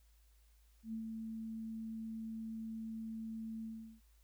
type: tone with ADSR envelope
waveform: sine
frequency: 222.9 Hz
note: A3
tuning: 23 cents sharp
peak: -38 dBFS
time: 0.83-4.01 s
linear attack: 100 ms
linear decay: 100 ms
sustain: -3 dB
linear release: 370 ms
effects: added 54 Hz sine -64 dBFS peak until 4.23 s + white hiss -75 dBFS RMS until 4.23 s